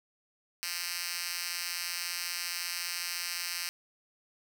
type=tone with high-pass filter; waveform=5% pulse; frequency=174.61 Hz; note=F3; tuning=in tune; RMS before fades=-36 dBFS; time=0.63-3.69 s; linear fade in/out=0 ms; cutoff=3400 Hz; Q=1.2; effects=none